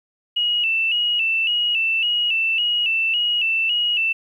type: tone with vibrato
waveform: sine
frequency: 2778 Hz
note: F7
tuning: 10 cents flat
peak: -17 dBFS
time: 0.36-4.13 s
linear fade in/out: 10 ms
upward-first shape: square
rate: 1.8 Hz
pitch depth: 71 cents each way
effects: 9-bit